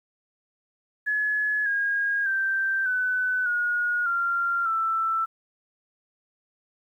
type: tone with pitch steps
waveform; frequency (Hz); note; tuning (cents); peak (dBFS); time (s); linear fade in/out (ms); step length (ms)
sine; 1700 / 1631.7 / 1566.1 / 1503.2 / 1442.8 / 1384.8 / 1329.2; G#6 / G#6 / G6 / F#6 / F#6 / F6 / E6; +40 / -31 / -2 / +27 / -44 / -15 / +14; -22; 1.06-5.26; 20; 600
effects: 10-bit